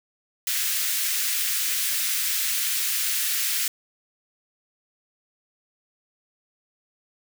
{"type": "high-pass noise", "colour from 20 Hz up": "white", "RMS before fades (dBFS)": -25, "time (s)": [0.47, 3.68], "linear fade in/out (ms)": 2, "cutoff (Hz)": 1600, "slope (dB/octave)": 24, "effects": []}